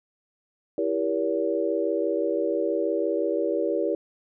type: chord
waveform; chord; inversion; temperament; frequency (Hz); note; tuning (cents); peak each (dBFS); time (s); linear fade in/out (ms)
sine; E diminished seventh; none; just; 329.6 / 395.6 / 474.7 / 569.6; E4 / G4 / Bb4 / Db5; 0 / +16 / +31 / +47; -28; 0.78-3.95; 2
effects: none